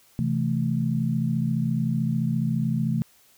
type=chord; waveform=sine; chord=A minor; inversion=first; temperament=equal; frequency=130.81 / 164.81 / 220 Hz; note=C3 / E3 / A3; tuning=0 / 0 / 0 cents; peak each=-26 dBFS; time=0.19-3.02 s; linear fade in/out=0 ms; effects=white hiss -58 dBFS RMS until 3.37 s

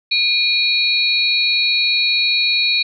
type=tone cluster; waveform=sine; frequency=2435 / 3897 / 4330 Hz; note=D#7 / B7 / C#8; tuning=-38 / -24 / -41 cents; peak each=-18 dBFS; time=0.11-2.83 s; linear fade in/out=10 ms; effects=none

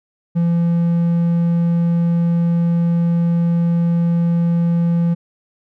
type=tone; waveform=triangle; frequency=170 Hz; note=F3; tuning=46 cents flat; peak=-11 dBFS; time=0.35-5.15 s; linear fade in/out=20 ms; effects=none

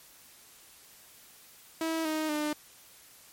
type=tone with pitch steps; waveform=sawtooth; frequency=324.1 / 312 / 300.3 Hz; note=E4 / D#4 / D4; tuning=-29 / +5 / +39 cents; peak=-25 dBFS; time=1.81-2.53 s; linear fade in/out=2 ms; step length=240 ms; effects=white hiss -55 dBFS RMS until 3.32 s + MP3 64 kbps

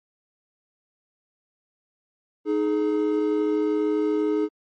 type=tone pair together; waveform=triangle; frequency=310 / 422.5 Hz; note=D#4 / G#4; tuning=-6 / +30 cents; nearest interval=perfect fourth; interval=536 cents; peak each=-21 / -21 dBFS; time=2.45-4.49 s; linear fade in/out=50 ms; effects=MP3 32 kbps

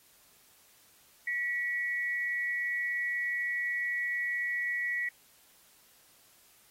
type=tone pair together; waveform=sine; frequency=1933 / 2222 Hz; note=B6 / C#7; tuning=-38 / +4 cents; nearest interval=major second; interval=242 cents; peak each=-30 / -38 dBFS; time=1.27-5.09 s; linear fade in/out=5 ms; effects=white hiss -62 dBFS RMS until 6.7 s + AAC 48 kbps

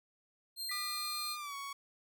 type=tone; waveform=sawtooth; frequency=4186 Hz; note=C8; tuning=in tune; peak=-35 dBFS; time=0.56-1.37 s; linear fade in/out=50 ms
type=tone with exponential decay; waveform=sine; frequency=1975.5 Hz; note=B6; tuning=in tune; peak=-39 dBFS; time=0.69-1.48 s; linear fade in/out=5 ms; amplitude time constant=170 ms
type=tone with pitch glide; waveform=sawtooth; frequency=1210 to 1116 Hz; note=D#6 to C#6; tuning=-49 to +11 cents; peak=-37 dBFS; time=0.71-1.73 s; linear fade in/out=5 ms; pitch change=-140 cents; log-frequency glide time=1.37-1.55 s
effects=none

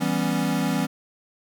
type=chord; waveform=square; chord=C# half-diminished seventh; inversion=first; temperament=equal; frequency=164.81 / 196 / 246.9 / 277.2 Hz; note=E3 / G3 / B3 / C#4; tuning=0 / 0 / 0 / 0 cents; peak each=-28 dBFS; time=0-0.87 s; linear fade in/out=20 ms; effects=none

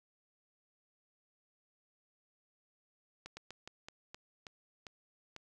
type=slowing click train; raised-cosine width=0.2 ms; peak=-29 dBFS; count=9; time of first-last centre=3.26-5.364 s; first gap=110 ms; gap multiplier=1.24; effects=none

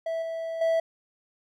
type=tone with level steps; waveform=triangle; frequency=656 Hz; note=E5; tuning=9 cents flat; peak=-25 / -28 / -19 dBFS; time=0.06-0.8 s; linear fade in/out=5 ms; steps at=0.22 / 0.61 s; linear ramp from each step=5 ms; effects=none

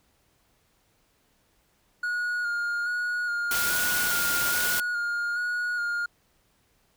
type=tone with vibrato; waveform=triangle; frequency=1434 Hz; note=F6; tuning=45 cents sharp; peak=-24 dBFS; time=2.03-6.06 s; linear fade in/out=5 ms; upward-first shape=square; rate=1.2 Hz; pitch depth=21 cents each way
type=noise; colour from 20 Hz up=white; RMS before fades=-28 dBFS; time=3.51-4.8 s; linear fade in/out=2 ms
effects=pink hiss -67 dBFS RMS until 6.96 s

